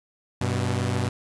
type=tone pair together; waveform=sawtooth; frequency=96.42 / 123.47 Hz; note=G2 / B2; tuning=-28 / 0 cents; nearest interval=major third; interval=428 cents; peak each=-22 dBFS; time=0.41-1.09 s; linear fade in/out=5 ms; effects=resampled to 24000 Hz + 9-bit